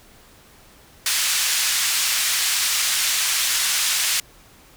white band-pass noise, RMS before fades -21 dBFS, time 1.06-4.2 s, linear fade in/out 2 ms, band 1600 to 8400 Hz, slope 12 dB/octave, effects pink hiss -50 dBFS RMS until 4.76 s

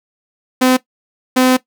sawtooth tone bursts at uneven times, 255.9 Hz, C4, 38 cents flat, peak -5 dBFS, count 2, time 0.61-0.77 / 1.36-1.57 s, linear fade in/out 10 ms, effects noise-tail reverb RT60 0.1 s tail -17 dB re dry

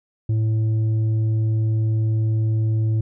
sine tone with tanh clipping, 110 Hz, A2, in tune, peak -18 dBFS, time 0.29-3.01 s, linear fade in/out 5 ms, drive 5 dB, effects none

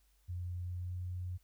sine tone with pitch glide, 88.9 to 89.98 Hz, F2 to F#2, +31 to -48 cents, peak -37 dBFS, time 0.28-1.38 s, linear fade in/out 20 ms, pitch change +21 cents, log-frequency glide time 0.56-0.96 s, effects added 50 Hz sine -68 dBFS peak until 1.43 s + white hiss -75 dBFS RMS until 1.43 s

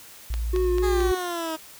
sine tone, 57 Hz, A#1, 38 cents flat, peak -24 dBFS, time 0.3-1.12 s, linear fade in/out 5 ms
click train, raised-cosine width 0.2 ms, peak -17 dBFS, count 4, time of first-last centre 0.34-1.005 s, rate 4.51 Hz
triangle tone with vibrato, 362.4 Hz, F#4, 36 cents flat, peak -19 dBFS, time 0.53-1.15 s, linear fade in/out 10 ms, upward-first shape sine, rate 3.7 Hz, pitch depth 26 cents each way
15% pulse exponential sweep, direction down, 418.7 to 314.2 Hz, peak -21 dBFS, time 0.82-1.57 s, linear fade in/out 20 ms
effects white hiss -46 dBFS RMS until 1.79 s

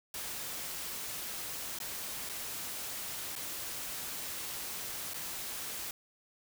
white noise with dropouts, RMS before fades -40 dBFS, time 0.14-5.91 s, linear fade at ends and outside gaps 2 ms, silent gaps 1.788-1.801 / 2.291-2.295 / 3.354-3.361 / 5.136-5.142 s, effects none

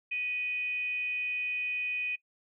sine tone with frequency modulation, 2489 Hz, D#7, in tune, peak -30 dBFS, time 0.11-2.16 s, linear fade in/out 10 ms, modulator 545 Hz, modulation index 0.2, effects noise-tail reverb RT60 0.1 s tail -21 dB re dry

